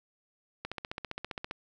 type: click train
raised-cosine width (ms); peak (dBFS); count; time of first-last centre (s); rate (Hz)
0.3; -20; 14; 0.65-1.511; 15.1
effects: none